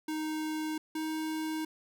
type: tone pair in turn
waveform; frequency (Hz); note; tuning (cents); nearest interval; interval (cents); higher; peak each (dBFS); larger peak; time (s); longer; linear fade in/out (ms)
square; 311.1 / 314.4; D#4 / D#4; 0 / +18; unison; 18; second; -33 / -33; neither; 0.08-0.78 / 0.95-1.65; neither; 5
effects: none